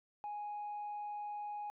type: tone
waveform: sine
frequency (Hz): 830.6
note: G#5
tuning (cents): 0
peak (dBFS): -38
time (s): 0.24-1.7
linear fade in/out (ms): 0
effects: tanh soft clip ceiling -37 dBFS